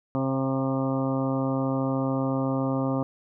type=harmonic tone with a mistuned harmonic; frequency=133.6 Hz; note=C3; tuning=36 cents sharp; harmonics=1 / 2 / 3 / 4 / 5 / 6 / 7 / 8 / 9; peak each=-29 / -26 / -38 / -31 / -37 / -39 / -39 / -40 / -38 dBFS; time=0.15-3.03 s; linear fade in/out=0 ms; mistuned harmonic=5; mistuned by=+20 cents; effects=none